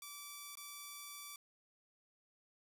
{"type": "tone with dropouts", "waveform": "5% pulse", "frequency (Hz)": 1159, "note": "D6", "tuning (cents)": -23, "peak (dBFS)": -36, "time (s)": [0.02, 1.36], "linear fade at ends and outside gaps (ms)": 2, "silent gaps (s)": [0.554, 0.571], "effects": ["12-bit"]}